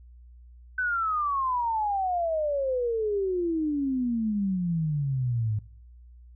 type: exponential sweep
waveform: sine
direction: down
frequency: 1526 to 103.83 Hz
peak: -24 dBFS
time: 0.78-5.59 s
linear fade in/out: 5 ms
effects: noise-tail reverb RT60 0.7 s tail -23 dB re dry + added 60 Hz sine -47 dBFS peak until 6.35 s